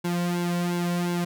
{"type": "tone with flanger", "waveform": "sawtooth", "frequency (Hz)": 174.8, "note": "F3", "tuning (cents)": 2, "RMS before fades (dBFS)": -26, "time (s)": [0.04, 1.25], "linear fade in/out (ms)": 10, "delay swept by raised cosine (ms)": [1.6, 2.45], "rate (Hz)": 2.8, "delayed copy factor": -0.8, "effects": []}